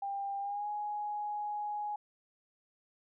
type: tone with pitch glide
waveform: sine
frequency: 796 to 833.6 Hz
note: G5 to G#5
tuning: +26 to +6 cents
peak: -34 dBFS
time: 0.02-1.96 s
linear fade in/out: 5 ms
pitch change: +80 cents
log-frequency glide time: 0.4-0.68 s
effects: none